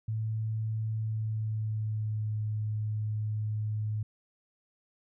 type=tone with pitch glide; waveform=sine; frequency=110 to 107.18 Hz; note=A2 to A2; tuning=0 to -45 cents; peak=-29 dBFS; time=0.08-4.03 s; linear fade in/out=5 ms; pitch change=-45 cents; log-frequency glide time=0.96-2.39 s; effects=none